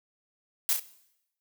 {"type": "noise with echo", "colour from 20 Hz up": "blue", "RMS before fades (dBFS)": -25, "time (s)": [0.69, 0.73], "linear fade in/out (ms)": 0, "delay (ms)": 33, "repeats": 2, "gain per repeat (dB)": -5, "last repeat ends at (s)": 0.796, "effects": ["noise-tail reverb RT60 0.8 s tail -17 dB re dry"]}